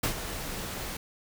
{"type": "noise with ADSR envelope", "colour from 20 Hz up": "pink", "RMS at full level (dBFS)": -26, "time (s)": [0.03, 0.97], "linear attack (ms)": 7, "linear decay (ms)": 94, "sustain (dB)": -10, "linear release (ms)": 4, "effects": []}